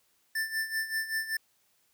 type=tone with tremolo; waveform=square; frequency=1773 Hz; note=A6; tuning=13 cents sharp; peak=-28 dBFS; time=0.35-1.37 s; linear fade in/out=5 ms; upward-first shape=sine; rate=5.2 Hz; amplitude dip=75%; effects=white hiss -70 dBFS RMS until 1.93 s